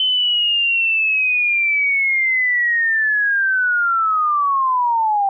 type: linear sweep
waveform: sine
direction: down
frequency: 3060 to 777 Hz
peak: -14 dBFS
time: 0-5.29 s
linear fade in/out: 2 ms
effects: none